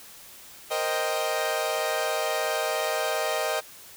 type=chord; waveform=sawtooth; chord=C minor seventh; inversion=third; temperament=equal; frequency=466.2 / 523.3 / 622.3 / 784 Hz; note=Bb4 / C5 / Eb5 / G5; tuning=0 / 0 / 0 / 0 cents; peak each=-29 / -29 / -24 / -28 dBFS; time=0.7-3.61 s; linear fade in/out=20 ms; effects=white hiss -47 dBFS RMS until 3.96 s